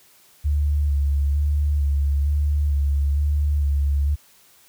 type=tone with vibrato; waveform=sine; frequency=72 Hz; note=D2; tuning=34 cents flat; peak=-17 dBFS; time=0.44-4.16 s; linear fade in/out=20 ms; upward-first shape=square; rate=1.1 Hz; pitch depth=28 cents each way; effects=white hiss -54 dBFS RMS until 4.68 s